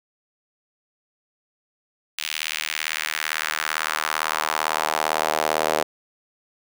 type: tone with high-pass filter sweep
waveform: sawtooth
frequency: 77.78 Hz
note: D#2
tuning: in tune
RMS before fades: -25 dBFS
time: 2.18-5.83 s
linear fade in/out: 5 ms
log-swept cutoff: 2800 to 560 Hz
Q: 1.7
effects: none